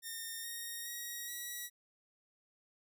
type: tone with pitch steps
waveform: 5% pulse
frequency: 1828 / 1861 / 1894.7 / 1928.9 Hz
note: A#6 / A#6 / A#6 / B6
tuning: -34 / -3 / +28 / -41 cents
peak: -31 dBFS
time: 0.02-1.7 s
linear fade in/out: 50 ms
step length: 420 ms
effects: none